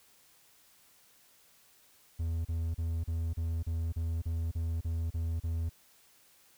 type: tone bursts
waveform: triangle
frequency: 82.41 Hz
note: E2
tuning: in tune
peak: -28 dBFS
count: 12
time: 2.19-5.695 s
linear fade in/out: 10 ms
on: 260 ms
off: 35 ms
effects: white hiss -63 dBFS RMS until 6.57 s